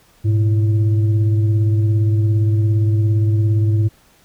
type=tone with frequency modulation; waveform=sine; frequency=104.8 Hz; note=G#2; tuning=16 cents sharp; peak=-12 dBFS; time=0.24-3.89 s; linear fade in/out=20 ms; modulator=227 Hz; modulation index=0.4; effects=pink hiss -53 dBFS RMS until 4.24 s